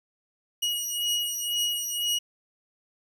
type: beating tone pair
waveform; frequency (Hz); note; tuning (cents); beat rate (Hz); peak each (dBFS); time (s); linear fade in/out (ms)
sawtooth; 2897 / 2899; F#7 / F#7; -37 / -36; 2; -26; 0.62-2.19; 10
effects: none